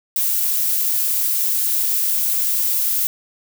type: noise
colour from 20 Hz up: violet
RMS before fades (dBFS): -19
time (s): 0.16-3.07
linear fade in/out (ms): 0
effects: none